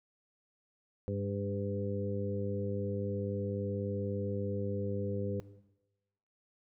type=harmonic tone with a mistuned harmonic; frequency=100.4 Hz; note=G2; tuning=42 cents sharp; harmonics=1 / 2 / 3 / 4 / 5; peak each=-35 / -39 / -44 / -41 / -39 dBFS; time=1.08-5.4 s; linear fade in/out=0 ms; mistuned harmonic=3; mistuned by=-21 cents; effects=noise-tail reverb RT60 1.0 s tail -17 dB re dry